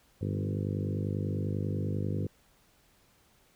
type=harmonic tone with a mistuned harmonic; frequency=50.1 Hz; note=G1; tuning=38 cents sharp; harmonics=2 / 3 / 4 / 5 / 6 / 7 / 8 / 9 / 10; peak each=-32 / -36 / -38 / -40 / -42 / -43 / -44 / -45 / -46 dBFS; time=0.21-2.27 s; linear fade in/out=5 ms; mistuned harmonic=3; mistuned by=+25 cents; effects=pink hiss -65 dBFS RMS until 3.55 s